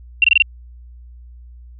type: tone bursts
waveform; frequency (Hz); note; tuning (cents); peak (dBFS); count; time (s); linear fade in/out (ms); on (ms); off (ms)
sine; 2745; F7; -31; -7; 5; 0.22-0.422; 2; 22; 23
effects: added 60 Hz sine -37 dBFS peak until 1.79 s